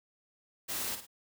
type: noise with echo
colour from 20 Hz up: white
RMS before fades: -36 dBFS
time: 0.68-0.96 s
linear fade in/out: 20 ms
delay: 54 ms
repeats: 2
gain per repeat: -8 dB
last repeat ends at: 1.068 s
effects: none